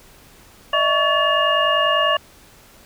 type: tone cluster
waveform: sine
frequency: 603 / 653 / 1124 / 1731 / 2834 Hz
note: D5 / E5 / C#6 / A6 / F7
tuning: +46 / -17 / +24 / -29 / +25 cents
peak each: -22 / -23 / -19 / -23 / -21 dBFS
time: 0.73-2.17 s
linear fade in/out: 5 ms
effects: pink hiss -48 dBFS RMS until 2.85 s